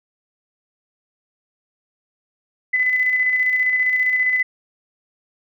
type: tone with tremolo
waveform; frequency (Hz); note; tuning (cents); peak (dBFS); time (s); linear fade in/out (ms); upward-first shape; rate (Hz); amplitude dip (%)
sine; 2011; B6; +31; -14; 2.73-4.43; 10; square; 15; 35
effects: none